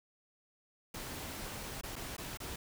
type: noise with dropouts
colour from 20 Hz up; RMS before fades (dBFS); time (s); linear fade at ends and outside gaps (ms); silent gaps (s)
pink; -43; 0.94-2.56; 5; 1.812-1.834 / 1.957-1.962 / 2.167-2.18 / 2.373-2.401
effects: none

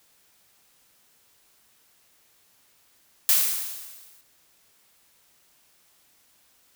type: noise with exponential decay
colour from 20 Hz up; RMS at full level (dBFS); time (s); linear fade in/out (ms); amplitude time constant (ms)
blue; -17; 3.29-4.21; 1; 200
effects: white hiss -62 dBFS RMS until 6.75 s

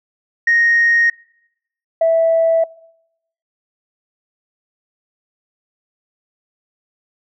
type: tone pair in turn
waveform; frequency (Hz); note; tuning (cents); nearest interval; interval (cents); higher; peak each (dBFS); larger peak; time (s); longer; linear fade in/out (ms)
sine; 1864.7 / 657; A#6 / E5; 0 / -6; octave + tritone; 1806; first; -9; neither; 0.47-1.1 / 2.01-2.64; neither; 5
effects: noise-tail reverb RT60 0.8 s tail -24 dB re dry + tanh soft clip ceiling -6 dBFS

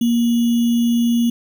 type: tone with sample-and-hold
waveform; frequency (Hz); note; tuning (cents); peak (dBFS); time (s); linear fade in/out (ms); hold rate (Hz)
sine; 235.4; A#3; +17; -13; 0.01-1.3; 5; 3150
effects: none

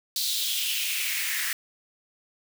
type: noise with high-pass filter sweep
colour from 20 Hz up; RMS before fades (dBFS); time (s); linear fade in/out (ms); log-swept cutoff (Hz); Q
white; -28; 0.16-1.53; 2; 4200 to 1700; 3.8
effects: none

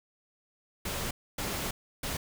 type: noise bursts at uneven times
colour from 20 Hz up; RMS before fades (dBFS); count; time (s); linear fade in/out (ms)
pink; -34; 3; 0.85-1.11 / 1.38-1.71 / 2.03-2.17; 5
effects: none

